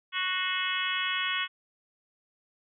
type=harmonic tone with a mistuned harmonic; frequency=370 Hz; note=F#4; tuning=in tune; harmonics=3 / 4 / 5 / 6 / 7 / 8 / 9; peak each=-35 / -35 / -35 / -35 / -35 / -35 / -35 dBFS; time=0.12-1.48 s; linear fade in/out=50 ms; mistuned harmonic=6; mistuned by=-47 cents; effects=none